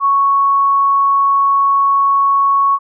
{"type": "tone", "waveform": "sine", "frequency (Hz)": 1108.7, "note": "C#6", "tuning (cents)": 0, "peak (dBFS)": -9, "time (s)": [0, 2.79], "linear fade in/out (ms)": 50, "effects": []}